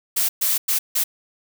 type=noise bursts at uneven times; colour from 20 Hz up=blue; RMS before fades=-20 dBFS; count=4; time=0.16-0.29 / 0.41-0.58 / 0.68-0.79 / 0.95-1.04 s; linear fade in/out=10 ms; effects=none